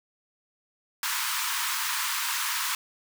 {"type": "high-pass noise", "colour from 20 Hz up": "pink", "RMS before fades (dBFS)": -29, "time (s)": [1.03, 2.75], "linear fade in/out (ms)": 2, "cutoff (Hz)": 920, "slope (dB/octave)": 96, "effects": []}